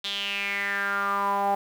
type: tone with band-pass filter sweep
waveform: sawtooth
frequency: 199.9 Hz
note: G3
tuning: 34 cents sharp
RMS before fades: -27 dBFS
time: 0.04-1.55 s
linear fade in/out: 5 ms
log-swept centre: 3600 to 770 Hz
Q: 6
effects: 8-bit